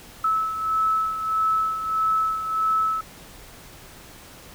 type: beating tone pair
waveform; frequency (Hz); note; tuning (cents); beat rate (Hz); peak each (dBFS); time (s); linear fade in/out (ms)
sine; 1302 / 1303.6; E6 / E6; -22 / -20; 1.6; -21 / -28; 0.24-3.01; 5
effects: pink hiss -45 dBFS RMS until 4.54 s